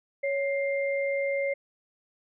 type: tone pair together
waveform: sine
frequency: 555.5 / 2100 Hz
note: C#5 / C7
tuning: +4 / +6 cents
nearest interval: octave + major seventh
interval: 2302 cents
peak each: -26 / -32 dBFS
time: 0.23-1.54 s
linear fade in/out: 10 ms
effects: none